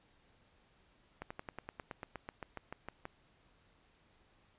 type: slowing click train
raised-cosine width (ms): 0.5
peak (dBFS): -27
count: 16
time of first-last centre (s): 1.22-3.054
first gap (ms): 85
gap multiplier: 1.05
effects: pink hiss -69 dBFS RMS until 4.58 s + resampled to 8000 Hz